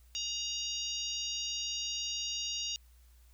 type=harmonic tone with a mistuned harmonic; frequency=946 Hz; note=A#5; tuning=25 cents sharp; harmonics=3 / 4 / 5 / 6 / 7; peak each=-39 / -40 / -41 / -42 / -42 dBFS; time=0.15-2.76 s; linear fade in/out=0 ms; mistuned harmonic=4; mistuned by=-25 cents; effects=added 60 Hz sine -57 dBFS peak until 3.33 s + white hiss -69 dBFS RMS until 3.33 s